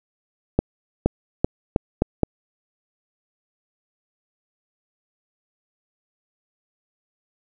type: accelerating click train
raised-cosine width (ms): 2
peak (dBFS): -3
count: 6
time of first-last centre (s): 0.59-2.233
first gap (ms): 470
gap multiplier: 0.82
effects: none